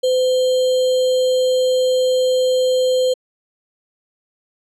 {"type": "tone with sample-and-hold", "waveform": "sine", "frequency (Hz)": 510, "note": "C5", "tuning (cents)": -44, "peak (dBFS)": -13, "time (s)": [0.03, 3.14], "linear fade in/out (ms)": 10, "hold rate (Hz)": 3675, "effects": ["low-pass 8000 Hz 12 dB/octave"]}